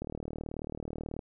click train, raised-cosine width 2 ms, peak -24 dBFS, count 46, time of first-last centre 0.02-1.192 s, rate 38.4 Hz, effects none

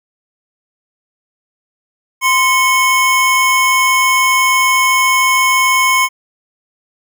square tone pair together, 1036.8 / 2197 Hz, C6 / C#7, -16 / -16 cents, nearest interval octave + minor second, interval 1300 cents, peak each -13 dBFS, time 2.21-6.09 s, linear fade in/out 50 ms, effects none

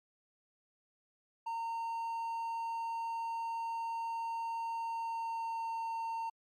triangle tone with pitch glide, 917 to 911.2 Hz, A#5 to A#5, -29 to -40 cents, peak -33 dBFS, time 1.46-6.3 s, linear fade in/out 10 ms, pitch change -11 cents, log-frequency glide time 4.81-5.72 s, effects MP3 64 kbps

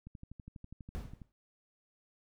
click train, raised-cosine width 5 ms, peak -35 dBFS, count 15, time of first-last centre 0.07-1.218 s, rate 12.2 Hz
brown noise with exponential decay, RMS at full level -38 dBFS, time 0.95-1.32 s, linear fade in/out 0 ms, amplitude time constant 80 ms
effects none

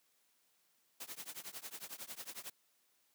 white noise with tremolo, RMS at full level -44 dBFS, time 1-2.5 s, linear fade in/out 5 ms, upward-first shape triangle, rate 11 Hz, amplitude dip 100%, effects white hiss -75 dBFS RMS until 3.14 s + high-pass 150 Hz 12 dB/octave

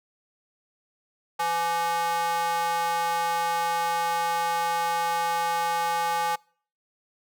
square tone with high-pass filter, 168.5 Hz, E3, 38 cents sharp, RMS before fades -26 dBFS, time 1.39-6.36 s, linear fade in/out 10 ms, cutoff 860 Hz, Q 3.4, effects noise-tail reverb RT60 0.5 s tail -26 dB re dry

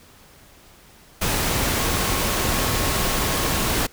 sine tone in noise, 1091 Hz, C#6, 28 cents flat, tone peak -33 dBFS, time 1.79-3.71 s, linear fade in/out 10 ms, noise pink, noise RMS -22 dBFS, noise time 1.21-3.87 s, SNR -14 dB, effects pink hiss -50 dBFS RMS until 3.92 s

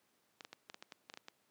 clicks, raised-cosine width 0.2 ms, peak -30 dBFS, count 11, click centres 0.408 / 0.449 / 0.53 / 0.699 / 0.744 / 0.825 / 0.922 / 1.099 / 1.139 / 1.174 / 1.284 s, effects pink hiss -75 dBFS RMS until 1.5 s + high-pass 200 Hz 12 dB/octave

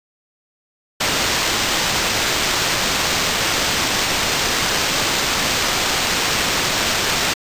violet noise with sample-and-hold, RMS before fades -19 dBFS, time 1-7.34 s, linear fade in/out 10 ms, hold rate 11025 Hz, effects resampled to 32000 Hz

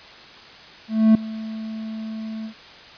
triangle tone with ADSR envelope, 220 Hz, A3, in tune, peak -7 dBFS, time 0.88-2.54 s, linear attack 270 ms, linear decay 3 ms, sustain -19 dB, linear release 90 ms, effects white hiss -43 dBFS RMS until 2.97 s + resampled to 11025 Hz

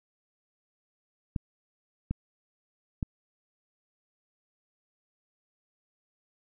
clicks, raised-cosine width 5 ms, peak -17 dBFS, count 3, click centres 1.362 / 2.11 / 3.028 s, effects none

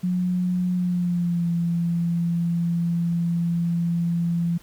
sine tone with pitch glide, 180.3 to 170.18 Hz, F#3 to F3, -45 to -45 cents, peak -20 dBFS, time 0.03-4.58 s, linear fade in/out 10 ms, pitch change -100 cents, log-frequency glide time 0.75-1.49 s, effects pink hiss -52 dBFS RMS until 4.62 s

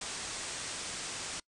white low-pass noise, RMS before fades -40 dBFS, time 0.01-1.4 s, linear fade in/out 5 ms, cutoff 9200 Hz, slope 96 dB/octave, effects noise-tail reverb RT60 0.1 s tail -24 dB re dry

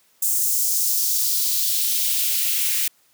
blue noise with high-pass filter sweep, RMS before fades -21 dBFS, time 0.22-2.88 s, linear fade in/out 5 ms, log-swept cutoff 7700 to 2100 Hz, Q 1.6, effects white hiss -60 dBFS RMS until 3.13 s + high-pass 100 Hz 12 dB/octave

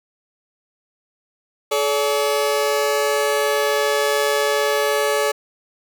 sawtooth tone pair together, 428.3 / 571 Hz, A4 / D5, -47 / -49 cents, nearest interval perfect fourth, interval 498 cents, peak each -16 dBFS, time 1.71-5.32 s, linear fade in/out 10 ms, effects none

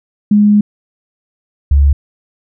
sine tone pair in turn, 207.7 / 70.56 Hz, G#3 / C#2, 0 / +31 cents, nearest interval octave + perfect fifth, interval 1869 cents, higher first, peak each -5 dBFS, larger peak neither, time 0.31-0.61 / 1.71-1.93 s, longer first, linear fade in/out 5 ms, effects none

